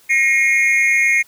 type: tone with amplitude modulation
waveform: triangle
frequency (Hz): 2153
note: C7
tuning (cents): +49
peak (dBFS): -6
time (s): 0.09-1.23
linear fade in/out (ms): 20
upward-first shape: sine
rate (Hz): 272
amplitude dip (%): 95
effects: white hiss -51 dBFS RMS until 1.27 s